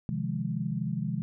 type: chord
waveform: sine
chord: F minor seventh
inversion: second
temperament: equal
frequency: 130.81 / 155.56 / 174.61 / 207.7 Hz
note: C3 / Eb3 / F3 / Ab3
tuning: 0 / 0 / 0 / 0 cents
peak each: -34 dBFS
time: 0.09-1.22 s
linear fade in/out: 0 ms
effects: none